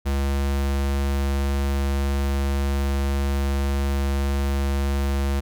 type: tone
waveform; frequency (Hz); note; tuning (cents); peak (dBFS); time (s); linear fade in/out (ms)
square; 69.3; C#2; 0; -21; 0.05-5.41; 20
effects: none

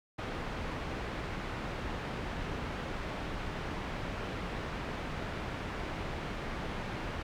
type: low-pass noise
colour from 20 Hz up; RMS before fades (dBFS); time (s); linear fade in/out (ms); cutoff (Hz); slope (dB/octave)
pink; -38; 0.18-7.23; 10; 2500; 12
effects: none

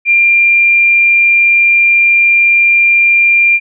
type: tone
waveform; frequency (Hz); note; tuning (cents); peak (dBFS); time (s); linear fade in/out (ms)
sine; 2387; D7; +28; -5; 0.05-3.6; 50
effects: none

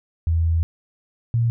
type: tone pair in turn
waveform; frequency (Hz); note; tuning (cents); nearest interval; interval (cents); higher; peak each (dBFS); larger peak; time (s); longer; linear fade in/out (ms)
sine; 82.41 / 116.75; E2 / A#2; 0 / +3; tritone; 603; second; -16; neither; 0.27-0.63 / 1.34-1.5; first; 0
effects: none

